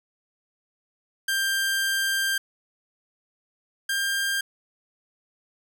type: tone pair in turn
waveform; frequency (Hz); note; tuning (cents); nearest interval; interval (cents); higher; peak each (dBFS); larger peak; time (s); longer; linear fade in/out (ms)
sawtooth; 1585 / 1596; G6 / G6; +19 / +31; unison; 12; second; -19 / -20; first; 1.28-2.38 / 3.89-4.41; first; 5
effects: none